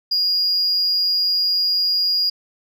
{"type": "tone", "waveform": "sine", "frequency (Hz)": 4858, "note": "D#8", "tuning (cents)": -42, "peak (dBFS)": -14, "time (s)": [0.11, 2.3], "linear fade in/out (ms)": 10, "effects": ["tanh soft clip ceiling -14 dBFS"]}